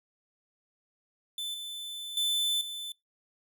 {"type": "tone with level steps", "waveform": "45% pulse", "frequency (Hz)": 3520, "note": "A7", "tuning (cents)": 0, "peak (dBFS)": [-33, -37, -26, -36], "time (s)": [1.38, 2.92], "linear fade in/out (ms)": 2, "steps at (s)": [1.54, 2.17, 2.61], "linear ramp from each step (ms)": 2, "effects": ["noise-tail reverb RT60 0.2 s tail -25 dB re dry"]}